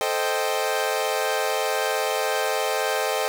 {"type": "chord", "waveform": "sawtooth", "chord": "A half-diminished seventh", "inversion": "none", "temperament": "equal", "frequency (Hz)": [440, 523.3, 622.3, 784], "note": ["A4", "C5", "Eb5", "G5"], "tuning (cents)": [0, 0, 0, 0], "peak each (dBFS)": -24, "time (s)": [0.01, 3.28], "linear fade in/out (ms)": 0, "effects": []}